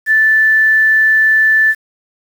sine tone with quantisation, 1757 Hz, A6, 3 cents flat, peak -7 dBFS, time 0.06-1.75 s, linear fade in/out 50 ms, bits 6, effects none

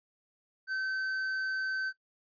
sine tone with hard clipping, 1538 Hz, G6, 33 cents flat, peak -32 dBFS, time 0.67-1.93 s, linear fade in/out 50 ms, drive 5 dB, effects noise-tail reverb RT60 0.1 s tail -17 dB re dry + resampled to 11025 Hz

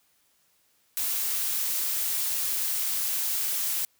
blue noise, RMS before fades -28 dBFS, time 0.97-3.85 s, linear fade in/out 0 ms, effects white hiss -67 dBFS RMS until 3.99 s

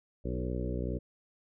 harmonic tone with a mistuned harmonic, 61.74 Hz, B1, in tune, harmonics 1 / 2 / 3 / 4 / 5 / 6 / 7 / 8 / 9, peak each -35 / -38 / -40 / -41 / -42 / -43 / -43 / -44 / -45 dBFS, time 0.24-0.99 s, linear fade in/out 20 ms, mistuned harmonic 6, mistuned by -16 cents, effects none

